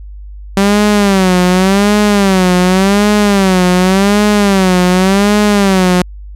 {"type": "tone with vibrato", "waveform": "sawtooth", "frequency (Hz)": 194.1, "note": "G3", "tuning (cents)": -17, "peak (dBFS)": -3, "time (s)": [0.57, 6.02], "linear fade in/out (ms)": 2, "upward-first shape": "sine", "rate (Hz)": 0.88, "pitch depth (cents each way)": 130, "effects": ["added 50 Hz sine -26 dBFS peak until 6.35 s", "low-pass 11000 Hz 12 dB/octave"]}